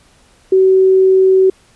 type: tone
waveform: sine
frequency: 378.7 Hz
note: F#4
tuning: 40 cents sharp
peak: -6 dBFS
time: 0.52-1.5 s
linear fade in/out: 5 ms
effects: pink hiss -50 dBFS RMS until 1.75 s + resampled to 24000 Hz